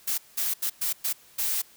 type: noise bursts at uneven times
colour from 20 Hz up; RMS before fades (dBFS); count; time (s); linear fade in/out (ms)
blue; -27; 6; 0.07-0.18 / 0.37-0.54 / 0.62-0.7 / 0.81-0.93 / 1.04-1.13 / 1.38-1.62; 10
effects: white hiss -55 dBFS RMS until 1.76 s